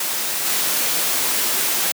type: noise with level steps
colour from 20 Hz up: white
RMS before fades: -23 / -20 dBFS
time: 0-1.92 s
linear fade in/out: 5 ms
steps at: 0.44 s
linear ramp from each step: 20 ms
effects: high-pass 200 Hz 12 dB/octave